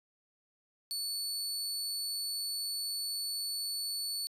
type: tone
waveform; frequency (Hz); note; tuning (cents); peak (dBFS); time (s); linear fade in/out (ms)
sawtooth; 4452; C#8; +7; -31; 0.91-4.27; 0
effects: resampled to 32000 Hz